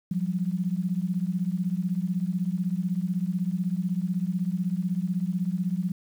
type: beating tone pair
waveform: sine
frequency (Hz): 174.61 / 190.61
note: F3 / G3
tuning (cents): 0 / -48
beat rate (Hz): 16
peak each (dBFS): -27 / -28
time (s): 0.11-5.92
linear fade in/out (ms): 5
effects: 9-bit